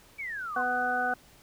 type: exponential sweep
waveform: sine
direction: down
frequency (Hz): 2349 to 1004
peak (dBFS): -33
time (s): 0.18-0.63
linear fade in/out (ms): 20
type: harmonic tone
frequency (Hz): 248.5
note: B3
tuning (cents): +11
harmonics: 1 / 2 / 3 / 5 / 6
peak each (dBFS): -39 / -37 / -29 / -38 / -29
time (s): 0.56-1.14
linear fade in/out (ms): 5
effects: pink hiss -57 dBFS RMS until 1.42 s